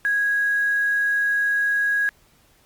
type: tone with quantisation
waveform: sine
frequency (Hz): 1654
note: G#6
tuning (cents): -8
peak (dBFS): -18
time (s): 0.05-2.09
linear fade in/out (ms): 0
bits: 7
effects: pink hiss -58 dBFS RMS until 2.65 s + Opus 48 kbps